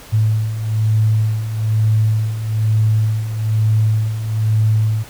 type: beating tone pair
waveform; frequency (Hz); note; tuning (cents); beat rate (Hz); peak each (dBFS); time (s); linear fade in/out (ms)
sine; 108.1 / 109.2; A2 / A2; -30 / -13; 1.1; -20 / -14; 0.12-5.04; 20
effects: pink hiss -39 dBFS RMS until 5.09 s